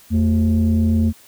sine tone pair together, 84.71 / 222.9 Hz, E2 / A3, +48 / +23 cents, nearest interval octave + perfect fourth, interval 1675 cents, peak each -14 dBFS, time 0.1-1.13 s, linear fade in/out 50 ms, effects tanh soft clip ceiling -10 dBFS + white hiss -48 dBFS RMS until 1.27 s

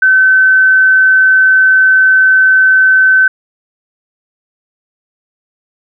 sine tone, 1528 Hz, G6, 45 cents flat, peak -4 dBFS, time 0.02-3.28 s, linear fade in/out 5 ms, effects none

